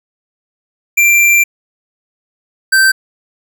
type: tone pair in turn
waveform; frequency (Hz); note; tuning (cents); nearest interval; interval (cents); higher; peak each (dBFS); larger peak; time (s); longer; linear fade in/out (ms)
square; 2361 / 1555.9; D7 / G6; +9 / -13; perfect fifth; 722; first; -7; neither; 0.97-1.44 / 2.72-2.92; first; 10
effects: none